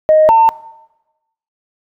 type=tone pair in turn; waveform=sine; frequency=622.3 / 902.1 Hz; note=D#5 / A5; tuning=0 / +43 cents; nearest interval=tritone; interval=643 cents; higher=second; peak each=-4 dBFS; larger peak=neither; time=0.09-0.29 / 0.29-0.49 s; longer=neither; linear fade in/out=0 ms; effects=noise-tail reverb RT60 1.0 s tail -20 dB re dry + tanh soft clip ceiling -1 dBFS